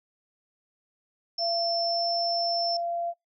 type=tone with pitch glide; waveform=sine; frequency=681 to 686.5 Hz; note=F5 to F5; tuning=-44 to -30 cents; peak=-27 dBFS; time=1.38-3.14 s; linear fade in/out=50 ms; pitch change=+14 cents; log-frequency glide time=1.83-2.06 s
type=tone; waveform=sine; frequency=5350 Hz; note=E8; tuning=25 cents sharp; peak=-27 dBFS; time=1.38-2.77 s; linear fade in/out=5 ms
effects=noise-tail reverb RT60 0.2 s tail -25 dB re dry

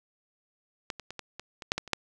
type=clicks; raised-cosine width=0.2 ms; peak=-15 / -23 / -22 / -20 / -22 / -23 / -7 / -13 / -27 / -8 dBFS; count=10; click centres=0.902 / 0.997 / 1.106 / 1.193 / 1.396 / 1.622 / 1.719 / 1.78 / 1.877 / 1.933 s; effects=none

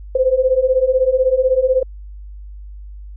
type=beating tone pair; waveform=sine; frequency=507 / 523 Hz; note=B4 / C5; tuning=+45 / -1 cents; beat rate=16 Hz; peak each=-16 / -14 dBFS; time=0.15-1.83 s; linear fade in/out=5 ms; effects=added 50 Hz sine -31 dBFS peak until 3.16 s

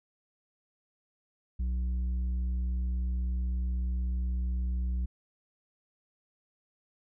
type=tone with tanh clipping; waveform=triangle; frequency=61.7 Hz; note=B1; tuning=1 cent flat; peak=-29 dBFS; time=1.59-5.06 s; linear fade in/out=10 ms; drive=10 dB; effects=none

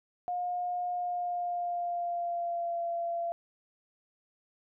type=tone with pitch glide; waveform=sine; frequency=714 to 683.3 Hz; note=F5 to F5; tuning=+38 to -38 cents; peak=-30 dBFS; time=0.28-3.32 s; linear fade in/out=0 ms; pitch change=-76 cents; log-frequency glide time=0.91-2.84 s; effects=none

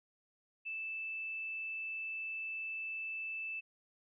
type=tone; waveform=sine; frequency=2637 Hz; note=E7; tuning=in tune; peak=-38 dBFS; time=0.65-3.61 s; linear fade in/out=20 ms; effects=none

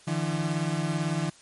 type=beating tone pair; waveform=35% pulse; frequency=150.8 / 168.8 Hz; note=D3 / E3; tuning=+46 / +41 cents; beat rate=18 Hz; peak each=-27 dBFS; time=0.07-1.3 s; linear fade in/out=10 ms; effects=white hiss -54 dBFS RMS until 1.41 s + MP3 48 kbps

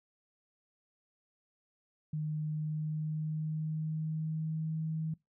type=tone with pitch glide; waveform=sine; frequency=153.4 to 158.63 Hz; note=D#3 to D#3; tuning=-24 to +34 cents; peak=-32 dBFS; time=2.13-5.14 s; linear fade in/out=5 ms; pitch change=+58 cents; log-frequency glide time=2.45-4.76 s; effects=noise-tail reverb RT60 0.2 s tail -23 dB re dry

